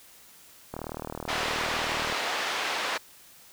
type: click train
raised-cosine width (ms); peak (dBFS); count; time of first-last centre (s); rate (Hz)
1; -20; 55; 0.74-2.125; 39
type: band-pass noise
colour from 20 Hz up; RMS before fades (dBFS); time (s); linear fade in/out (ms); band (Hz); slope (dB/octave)
pink; -30; 1.28-2.98; 10; 670 to 4100; 12
effects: white hiss -53 dBFS RMS until 3.52 s